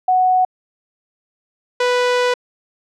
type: tone pair in turn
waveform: sine / sawtooth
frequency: 740 / 493.9 Hz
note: F#5 / B4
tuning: 0 / 0 cents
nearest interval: perfect fifth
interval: 700 cents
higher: first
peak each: -11 / -10 dBFS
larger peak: second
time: 0.08-0.45 / 1.8-2.34 s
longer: second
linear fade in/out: 5 ms
effects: low-pass 5000 Hz 12 dB/octave